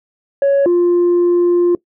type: tone pair in turn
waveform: sine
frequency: 557 / 350.1 Hz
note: C#5 / F4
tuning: +8 / +4 cents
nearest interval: minor sixth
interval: 804 cents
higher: first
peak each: -7 dBFS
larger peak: neither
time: 0.42-0.66 / 0.66-1.75 s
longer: second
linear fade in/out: 2 ms
effects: noise-tail reverb RT60 0.1 s tail -21 dB re dry + tanh soft clip ceiling -8 dBFS